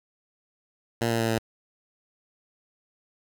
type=tone with pitch steps; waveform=10% pulse; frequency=116.54 / 115.13 / 113.75 / 112.38 Hz; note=A#2 / A#2 / A#2 / A2; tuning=0 / -21 / -42 / +37 cents; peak=-15 dBFS; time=1.01-1.386 s; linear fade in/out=5 ms; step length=94 ms; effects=none